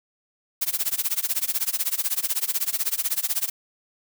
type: noise with tremolo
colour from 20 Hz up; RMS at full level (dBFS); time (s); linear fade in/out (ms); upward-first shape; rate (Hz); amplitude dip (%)
blue; -22; 0.61-3.5; 10; sine; 16; 95
effects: none